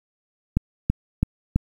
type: click train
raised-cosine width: 5 ms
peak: -6 dBFS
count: 4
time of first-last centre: 0.57-1.56 s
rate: 3.03 Hz
effects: 8-bit